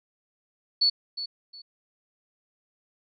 sine tone with echo, 4435 Hz, C#8, in tune, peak -18 dBFS, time 0.81-0.9 s, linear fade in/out 10 ms, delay 360 ms, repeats 2, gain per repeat -12 dB, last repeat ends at 1.62 s, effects none

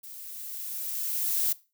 violet noise with level ramp, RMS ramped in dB -44 to -25 dBFS, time 0.03-1.53 s, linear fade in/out 10 ms, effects noise-tail reverb RT60 0.3 s tail -19 dB re dry

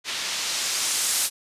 blue noise with low-pass filter sweep, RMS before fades -26 dBFS, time 0.04-1.3 s, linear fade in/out 50 ms, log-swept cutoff 3700 to 10000 Hz, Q 0.9, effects resampled to 32000 Hz

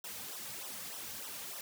white noise with flanger, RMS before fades -44 dBFS, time 0.04-1.61 s, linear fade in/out 2 ms, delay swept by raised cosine 0.43 to 3.03 ms, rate 3.3 Hz, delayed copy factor -0.95, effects none

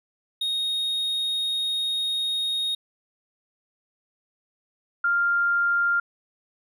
triangle / sine tone pair in turn, 3729 / 1396.8 Hz, A#7 / F6, 0 / 0 cents, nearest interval octave + perfect fourth, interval 1700 cents, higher first, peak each -22 / -19 dBFS, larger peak second, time 0.41-2.75 / 5.04-6 s, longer first, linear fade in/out 5 ms, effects none

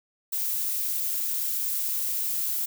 violet noise, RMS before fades -28 dBFS, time 0.32-2.66 s, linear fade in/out 10 ms, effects none

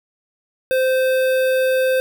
square tone with notch filter, 519 Hz, C5, 14 cents flat, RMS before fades -17 dBFS, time 0.71-2 s, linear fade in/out 0 ms, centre 6400 Hz, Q 0.76, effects none

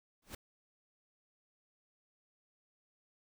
pink noise with exponential growth, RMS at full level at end -41 dBFS, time 0.22-0.35 s, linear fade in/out 5 ms, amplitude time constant 28 ms, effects none

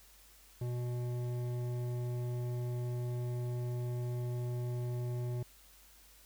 triangle tone with hard clipping, 122.2 Hz, B2, 18 cents flat, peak -36 dBFS, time 0.61-5.43 s, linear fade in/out 5 ms, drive 15 dB, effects added 50 Hz sine -63 dBFS peak until 6.25 s + white hiss -61 dBFS RMS until 6.25 s

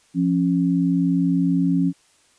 sine tone pair together, 173.8 / 274 Hz, F3 / C#4, -8 / -20 cents, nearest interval minor sixth, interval 788 cents, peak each -19 dBFS, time 0.14-1.93 s, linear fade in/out 50 ms, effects white hiss -58 dBFS RMS until 2.38 s + resampled to 22050 Hz

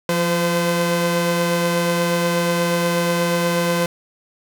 sawtooth tone pair together, 173.4 / 511.9 Hz, F3 / C5, -12 / -38 cents, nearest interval octave + perfect fifth, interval 1874 cents, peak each -16 dBFS, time 0.09-3.86 s, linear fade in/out 2 ms, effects none

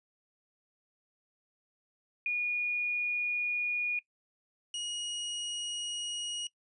sine / sawtooth tone pair in turn, 2445 / 2890 Hz, D#7 / F#7, -31 / -41 cents, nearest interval minor third, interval 290 cents, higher second, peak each -28 / -31 dBFS, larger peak first, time 2.26-3.99 / 4.74-6.47 s, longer neither, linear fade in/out 2 ms, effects noise-tail reverb RT60 0.1 s tail -21 dB re dry + resampled to 22050 Hz

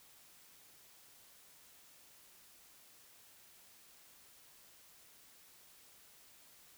silence, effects white hiss -62 dBFS RMS until 6.77 s

